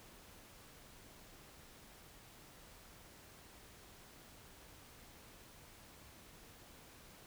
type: silence
effects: pink hiss -59 dBFS RMS until 7.26 s